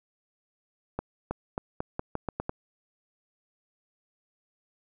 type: accelerating click train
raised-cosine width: 1 ms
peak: -16 dBFS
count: 9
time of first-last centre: 0.99-2.494 s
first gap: 320 ms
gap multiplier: 0.84
effects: none